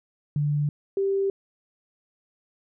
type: tone pair in turn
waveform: sine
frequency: 146.83 / 392 Hz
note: D3 / G4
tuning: 0 / 0 cents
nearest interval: octave + perfect fourth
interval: 1700 cents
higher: second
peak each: -21 dBFS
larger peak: neither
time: 0.36-0.69 / 0.97-1.3 s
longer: neither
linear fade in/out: 2 ms
effects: none